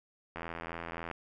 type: click train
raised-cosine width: 0.5 ms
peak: -24 dBFS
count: 64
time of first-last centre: 0.36-1.113 s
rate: 83.7 Hz
effects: none